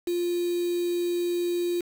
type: tone with quantisation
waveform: sine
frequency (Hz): 349.2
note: F4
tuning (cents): 0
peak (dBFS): -24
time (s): 0.07-1.81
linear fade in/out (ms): 5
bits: 6
effects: none